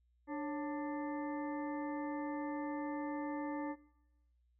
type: harmonic tone with a mistuned harmonic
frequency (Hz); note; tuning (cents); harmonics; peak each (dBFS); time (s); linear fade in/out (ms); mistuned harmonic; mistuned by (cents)
295.5; D4; +11; 1 / 2 / 3 / 4 / 6 / 7; -39 / -46 / -45 / -52 / -53 / -56; 0.27-3.76; 50; 2; -120
effects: noise-tail reverb RT60 1.0 s tail -21 dB re dry + added 60 Hz sine -70 dBFS peak until 4.59 s